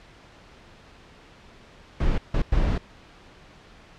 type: noise bursts at uneven times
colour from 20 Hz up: brown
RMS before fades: -21 dBFS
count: 3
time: 2-2.18 / 2.34-2.42 / 2.52-2.78 s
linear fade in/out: 5 ms
effects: pink hiss -50 dBFS RMS until 3.98 s + low-pass 4000 Hz 12 dB/octave